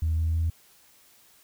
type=tone with pitch steps; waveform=sine; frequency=80.1 / 81.03 / 81.97 Hz; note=E2 / E2 / E2; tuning=-49 / -29 / -9 cents; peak=-21 dBFS; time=0.02-0.5 s; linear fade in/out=5 ms; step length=160 ms; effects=tanh soft clip ceiling -19 dBFS + white hiss -58 dBFS RMS until 1.43 s